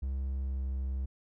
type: tone with pitch glide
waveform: triangle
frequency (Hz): 66.8 to 66.07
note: C2 to C2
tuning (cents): +36 to +17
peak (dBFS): -29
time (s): 0.02-1.06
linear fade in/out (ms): 10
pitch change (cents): -19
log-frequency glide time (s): 0.41-0.63
effects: none